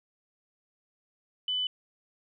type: tone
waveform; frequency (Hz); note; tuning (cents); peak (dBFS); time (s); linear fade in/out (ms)
sine; 3000; F#7; +23; -27; 1.48-1.67; 2
effects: none